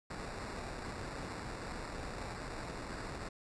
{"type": "noise with sample-and-hold", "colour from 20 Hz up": "pink", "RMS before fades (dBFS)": -43, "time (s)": [0.1, 3.29], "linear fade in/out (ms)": 5, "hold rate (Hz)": 3150, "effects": ["resampled to 22050 Hz"]}